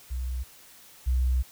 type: tone pair in turn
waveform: sine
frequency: 62.9 / 63.24 Hz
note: B1 / B1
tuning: +32 / +42 cents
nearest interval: unison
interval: 10 cents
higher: second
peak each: -28 / -21 dBFS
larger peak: second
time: 0.1-0.44 / 1.06-1.43 s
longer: second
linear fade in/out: 20 ms
effects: white hiss -52 dBFS RMS until 1.51 s